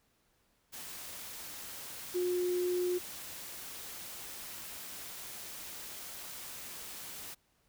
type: tone in noise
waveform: sine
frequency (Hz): 358.6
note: F4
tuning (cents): +46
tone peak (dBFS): -29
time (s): 2.14-2.99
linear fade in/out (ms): 20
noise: white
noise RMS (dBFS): -45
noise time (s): 0.72-7.35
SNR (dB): +13
effects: pink hiss -73 dBFS RMS until 7.68 s